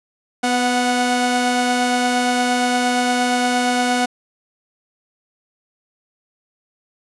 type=tone pair together; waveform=sawtooth; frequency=248.2 / 736 Hz; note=B3 / F#5; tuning=+9 / -9 cents; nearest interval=octave + perfect fifth; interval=1882 cents; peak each=-15 dBFS; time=0.43-4.06 s; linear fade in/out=10 ms; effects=resampled to 24000 Hz